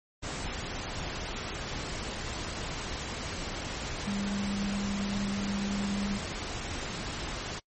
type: tone in noise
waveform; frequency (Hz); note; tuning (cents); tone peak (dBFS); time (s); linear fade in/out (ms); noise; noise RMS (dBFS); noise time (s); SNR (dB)
sine; 200.3; G3; +38; -30; 4.06-6.19; 20; pink; -36; 0.22-7.6; +3
effects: noise-tail reverb RT60 0.1 s tail -25 dB re dry + MP3 32 kbps